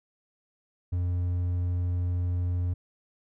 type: tone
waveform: triangle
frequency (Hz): 88.7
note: F2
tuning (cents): +27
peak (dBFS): -23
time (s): 0.92-2.74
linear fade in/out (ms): 10
effects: none